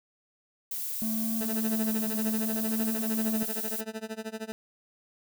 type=noise; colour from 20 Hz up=violet; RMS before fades=-34 dBFS; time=0.71-3.81 s; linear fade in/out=5 ms
type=tone with vibrato; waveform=triangle; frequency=220 Hz; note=A3; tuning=in tune; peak=-27 dBFS; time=1.02-3.43 s; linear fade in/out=0 ms; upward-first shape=triangle; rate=0.65 Hz; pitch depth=27 cents each way
type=tone with tremolo; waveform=20% pulse; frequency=220 Hz; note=A3; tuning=in tune; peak=-27 dBFS; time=1.41-4.52 s; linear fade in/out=0 ms; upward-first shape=sine; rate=13 Hz; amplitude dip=95%
effects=none